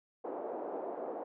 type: band-pass noise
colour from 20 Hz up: white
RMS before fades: -40 dBFS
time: 0.24-1.24 s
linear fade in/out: 10 ms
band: 330 to 710 Hz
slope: 24 dB/octave
effects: none